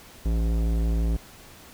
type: tone with tanh clipping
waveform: sine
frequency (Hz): 55.9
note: A1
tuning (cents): +28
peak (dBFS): -23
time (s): 0.25-1.17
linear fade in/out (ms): 10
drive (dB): 17
effects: pink hiss -48 dBFS RMS until 1.73 s